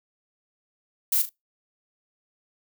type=noise with echo; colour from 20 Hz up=violet; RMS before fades=-22 dBFS; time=1.12-1.22 s; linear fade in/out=5 ms; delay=37 ms; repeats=2; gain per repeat=-10 dB; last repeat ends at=1.294 s; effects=noise-tail reverb RT60 0.2 s tail -24 dB re dry